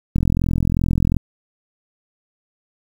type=click train; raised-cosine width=5 ms; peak=-6 dBFS; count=44; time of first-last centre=0.16-1.167 s; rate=42.7 Hz; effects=7-bit